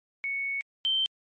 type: tone pair in turn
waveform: sine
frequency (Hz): 2217 / 3116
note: C#7 / G7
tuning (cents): 0 / -11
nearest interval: tritone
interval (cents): 589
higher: second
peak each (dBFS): -28 / -23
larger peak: second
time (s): 0.24-0.61 / 0.85-1.06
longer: first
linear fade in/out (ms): 0
effects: MP3 32 kbps